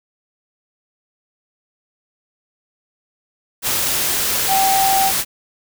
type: tone in noise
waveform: sine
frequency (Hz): 775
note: G5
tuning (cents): -20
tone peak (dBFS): -14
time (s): 4.47-5.12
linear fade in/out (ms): 50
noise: white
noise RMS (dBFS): -19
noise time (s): 3.62-5.25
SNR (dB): +2
effects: none